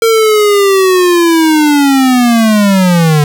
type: linear sweep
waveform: square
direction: down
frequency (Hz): 457.8 to 145.1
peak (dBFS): -6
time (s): 0.02-3.24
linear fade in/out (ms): 2
effects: none